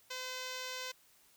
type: tone with notch filter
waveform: 5% pulse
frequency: 511 Hz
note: C5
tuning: 41 cents flat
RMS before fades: -42 dBFS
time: 0.1-0.92 s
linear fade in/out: 10 ms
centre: 12000 Hz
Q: 1.3
effects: white hiss -66 dBFS RMS until 1.36 s

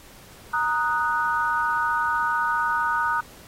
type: chord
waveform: sine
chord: D# minor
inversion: second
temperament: equal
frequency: 932.3 / 1244.5 / 1480 Hz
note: A#5 / D#6 / F#6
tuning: 0 / 0 / 0 cents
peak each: -25 dBFS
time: 0.53-3.21 s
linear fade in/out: 10 ms
effects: pink hiss -48 dBFS RMS until 3.47 s + AAC 48 kbps

